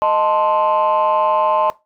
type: chord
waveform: sine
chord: A diminished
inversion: second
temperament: equal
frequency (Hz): 622.3 / 880 / 1046.5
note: Eb5 / A5 / C6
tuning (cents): 0 / 0 / 0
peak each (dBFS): -16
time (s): 0.02-1.7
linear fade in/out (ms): 0
effects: noise-tail reverb RT60 0.2 s tail -18 dB re dry + tanh soft clip ceiling -8 dBFS